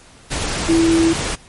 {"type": "tone in noise", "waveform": "sine", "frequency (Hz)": 329.6, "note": "E4", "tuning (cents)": 0, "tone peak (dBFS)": -11, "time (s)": [0.68, 1.14], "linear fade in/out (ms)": 20, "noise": "pink", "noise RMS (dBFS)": -22, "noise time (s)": [0.3, 1.36], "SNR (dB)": 8, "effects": ["pink hiss -45 dBFS RMS until 1.48 s", "MP3 48 kbps"]}